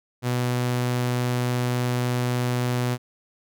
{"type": "tone", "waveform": "sawtooth", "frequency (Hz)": 123.47, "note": "B2", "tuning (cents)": 0, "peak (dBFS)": -18, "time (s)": [0.22, 2.98], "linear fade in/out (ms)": 50, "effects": []}